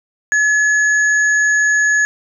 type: tone pair together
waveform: sine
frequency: 1706 / 6668 Hz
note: G#6 / G#8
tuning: +46 / +6 cents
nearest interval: 2 octaves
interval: 2360 cents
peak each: -11 / -22 dBFS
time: 0.32-2.05 s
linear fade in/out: 0 ms
effects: none